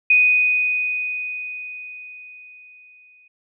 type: tone with exponential decay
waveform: sine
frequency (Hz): 2489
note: D#7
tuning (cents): 0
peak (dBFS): -10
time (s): 0.1-3.28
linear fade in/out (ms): 5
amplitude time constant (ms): 690
effects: none